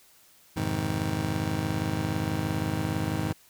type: chord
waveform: 25% pulse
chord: F minor seventh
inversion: none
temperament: just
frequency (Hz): 87.31 / 104.77 / 130.96 / 157.15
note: F2 / Ab2 / C3 / Eb3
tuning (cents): 0 / +16 / +2 / +18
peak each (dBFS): -31 / -28 / -32 / -28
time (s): 0.56-3.33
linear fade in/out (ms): 10
effects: white hiss -58 dBFS RMS until 3.49 s